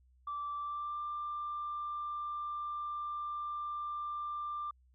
sine tone with pitch glide, 1166 to 1187.1 Hz, D6 to D6, -13 to +18 cents, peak -35 dBFS, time 0.27-4.71 s, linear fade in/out 5 ms, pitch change +31 cents, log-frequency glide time 0.56-1 s, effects tanh soft clip ceiling -32 dBFS + added 63 Hz sine -63 dBFS peak until 4.94 s

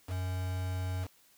triangle tone with quantisation, 92.1 Hz, F#2, 7 cents flat, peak -30 dBFS, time 0.07-1.08 s, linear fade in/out 50 ms, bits 7, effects white hiss -64 dBFS RMS until 1.37 s

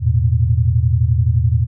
sine chord, E suspended fourth, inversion none, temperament equal with one note detuned, 82.41 / 110 / 121.63 Hz, E2 / A2 / B2, 0 / 0 / -26 cents, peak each -16 dBFS, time 0-1.67 s, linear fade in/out 50 ms, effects none

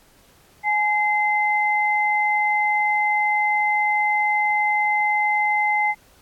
sine tone pair together, 841 / 2068 Hz, G#5 / C7, +22 / -21 cents, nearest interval octave + major third, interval 1557 cents, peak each -20 dBFS, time 0.63-5.95 s, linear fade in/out 50 ms, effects pink hiss -55 dBFS RMS until 6.21 s + AAC 64 kbps

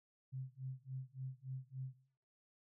sine tone with tremolo, 131.3 Hz, C3, 6 cents sharp, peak -40 dBFS, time 0.32-1.95 s, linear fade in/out 20 ms, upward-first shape sine, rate 3.5 Hz, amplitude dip 100%, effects noise-tail reverb RT60 0.7 s tail -21 dB re dry

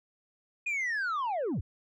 sine linear sweep, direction down, 2487 to 58.27 Hz, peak -26 dBFS, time 0.66-1.61 s, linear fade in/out 10 ms, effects tanh soft clip ceiling -28 dBFS

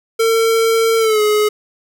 square tone with pitch glide, 452.6 to 422.3 Hz, A4 to G#4, +49 to +29 cents, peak -12 dBFS, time 0.19-1.49 s, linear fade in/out 10 ms, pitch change -120 cents, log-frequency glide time 0.99-1.21 s, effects none

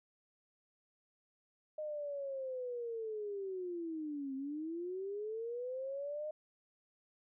sine linear two-way sweep, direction down then up, 617 to 263.9 to 617 Hz, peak -38 dBFS, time 1.78-6.31 s, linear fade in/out 5 ms, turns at 4.35 s, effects none

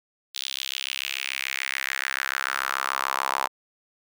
sawtooth tone with high-pass filter sweep, 66.9 Hz, C2, 39 cents sharp, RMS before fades -29 dBFS, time 0.34-3.48 s, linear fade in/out 20 ms, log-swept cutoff 3700 to 930 Hz, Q 3.2, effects none

